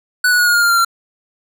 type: tone with pitch steps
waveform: square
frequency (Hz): 1484 / 1467 / 1450.1 / 1433.4 / 1417 / 1400.7 / 1384.6 / 1368.7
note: F#6 / F#6 / F#6 / F6 / F6 / F6 / F6 / F6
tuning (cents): +5 / -15 / -35 / +45 / +25 / +5 / -15 / -35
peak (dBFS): -11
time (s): 0.24-0.848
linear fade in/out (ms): 5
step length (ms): 76
effects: none